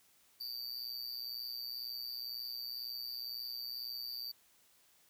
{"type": "tone with amplitude modulation", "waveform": "square", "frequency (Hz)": 4619, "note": "D8", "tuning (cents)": -30, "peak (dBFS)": -37, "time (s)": [0.4, 4.32], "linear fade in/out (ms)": 10, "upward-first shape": "sine", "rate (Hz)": 122, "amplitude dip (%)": 85, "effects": ["white hiss -68 dBFS RMS until 5.09 s"]}